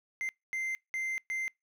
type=tone bursts at uneven times; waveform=triangle; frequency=2083 Hz; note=C7; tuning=8 cents flat; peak=-30 dBFS; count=4; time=0.21-0.29 / 0.53-0.75 / 0.94-1.18 / 1.3-1.48 s; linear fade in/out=0 ms; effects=noise-tail reverb RT60 0.2 s tail -26 dB re dry